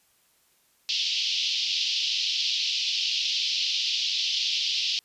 pink band-pass noise, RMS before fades -27 dBFS, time 0.89-4.99 s, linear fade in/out 0 ms, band 2800 to 5300 Hz, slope 48 dB/octave, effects white hiss -65 dBFS RMS until 5.04 s + resampled to 32000 Hz

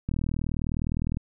click train, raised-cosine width 5 ms, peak -16 dBFS, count 44, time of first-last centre 0.09-1.17 s, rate 39.8 Hz, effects none

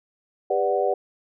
sine chord, G major seventh, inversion none, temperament equal with one note detuned, 397.7 / 493.9 / 587.3 / 740 Hz, G4 / B4 / D5 / F#5, +25 / 0 / 0 / 0 cents, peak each -25 dBFS, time 0.5-0.94 s, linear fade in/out 5 ms, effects none

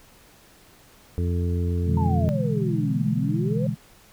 harmonic tone, 87.31 Hz, F2, in tune, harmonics 1 / 2 / 3 / 4 / 5, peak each -22 / -30 / -34 / -38 / -34 dBFS, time 1.18-2.29 s, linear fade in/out 0 ms
sine chord, E dominant seventh, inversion second, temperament equal, 123.47 / 146.83 / 164.81 / 207.7 Hz, B2 / D3 / E3 / G#3, 0 / 0 / 0 / 0 cents, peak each -27 dBFS, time 1.85-3.76 s, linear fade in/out 50 ms
sine exponential two-way sweep, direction down then up, 932.3 to 207.7 to 546 Hz, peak -28 dBFS, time 1.97-3.67 s, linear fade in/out 5 ms, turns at 3.09 s
effects pink hiss -53 dBFS RMS until 4.12 s

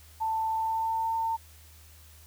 sine tone with pitch glide, 887 to 903 Hz, A5 to A5, +14 to +45 cents, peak -26 dBFS, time 0.2-1.37 s, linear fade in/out 20 ms, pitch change +31 cents, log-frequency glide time 0.49-1.11 s, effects added 78 Hz sine -52 dBFS peak until 2.26 s + white hiss -56 dBFS RMS until 2.26 s

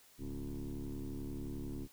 sine tone with frequency modulation, 124.5 Hz, B2, 14 cents sharp, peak -37 dBFS, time 0.18-1.88 s, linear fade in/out 50 ms, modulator 71.3 Hz, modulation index 3.1, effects tanh soft clip ceiling -37 dBFS + white hiss -63 dBFS RMS until 1.92 s

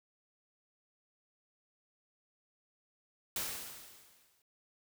white noise with exponential decay, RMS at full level -35 dBFS, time 3.36-4.42 s, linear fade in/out 2 ms, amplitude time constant 230 ms, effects none

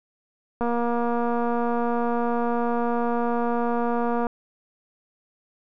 click train, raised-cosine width 1 ms, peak -13 dBFS, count 868, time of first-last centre 0.61-4.268 s, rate 237 Hz, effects none

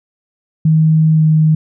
sine tone with pitch glide, 157.9 to 156.36 Hz, D#3 to D#3, +26 to +9 cents, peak -7 dBFS, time 0.65-1.55 s, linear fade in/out 5 ms, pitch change -17 cents, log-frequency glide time 1.14-1.23 s, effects none

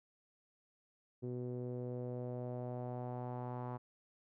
sawtooth tone with low-pass filter sweep, 123.7 Hz, B2, 3 cents sharp, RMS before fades -42 dBFS, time 1.22-3.78 s, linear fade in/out 20 ms, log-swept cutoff 380 to 980 Hz, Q 2.9, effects none

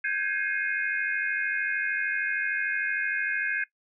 sine chord, Ab major seventh, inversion third, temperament equal with one note detuned, 1568 / 1661.2 / 2141 / 2489 Hz, G6 / Ab6 / C7 / Eb7, 0 / 0 / +39 / 0 cents, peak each -31 / -29 / -32 / -34 dBFS, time 0.04-3.64 s, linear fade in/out 5 ms, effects noise-tail reverb RT60 0.1 s tail -18 dB re dry

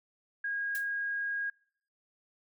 sine tone, 1635 Hz, G#6, 28 cents flat, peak -31 dBFS, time 0.44-1.5 s, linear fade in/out 5 ms
blue noise with exponential decay, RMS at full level -38 dBFS, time 0.75-0.89 s, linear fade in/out 0 ms, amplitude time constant 29 ms
effects noise-tail reverb RT60 0.6 s tail -25 dB re dry

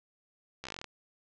slowing click train, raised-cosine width 0.2 ms, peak -22 dBFS, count 11, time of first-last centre 0.64-0.843 s, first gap 14 ms, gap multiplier 1.08, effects low-pass 7000 Hz 12 dB/octave

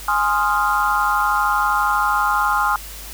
sine chord, F minor seventh, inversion first, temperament equal, 830.6 / 1046.5 / 1244.5 / 1396.9 Hz, Ab5 / C6 / Eb6 / F6, 0 / 0 / 0 / 0 cents, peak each -21 dBFS, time 0.08-2.76 s, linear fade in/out 2 ms, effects added 50 Hz sine -36 dBFS peak until 3.13 s + white hiss -36 dBFS RMS until 3.13 s

